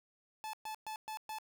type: tone bursts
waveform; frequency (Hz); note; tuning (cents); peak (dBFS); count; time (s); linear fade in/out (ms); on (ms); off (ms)
45% pulse; 868; A5; -24; -40; 5; 0.44-1.385; 0; 93; 120
effects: none